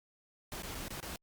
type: noise with dropouts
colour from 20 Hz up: pink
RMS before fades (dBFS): -42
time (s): 0.52-1.16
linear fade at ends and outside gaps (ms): 0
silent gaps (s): 0.622-0.633 / 0.748-0.752 / 0.882-0.905 / 1.003-1.028
effects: Opus 48 kbps